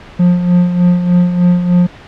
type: tone with tremolo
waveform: triangle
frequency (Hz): 177.2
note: F3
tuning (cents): +25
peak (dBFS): -3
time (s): 0.19-1.87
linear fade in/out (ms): 10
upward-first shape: sine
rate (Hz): 3.3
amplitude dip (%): 60
effects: pink hiss -35 dBFS RMS until 2.07 s + low-pass 3000 Hz 12 dB/octave